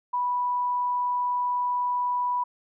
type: tone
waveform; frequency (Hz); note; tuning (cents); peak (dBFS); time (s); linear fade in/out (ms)
sine; 984; B5; -7; -23; 0.13-2.44; 10
effects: none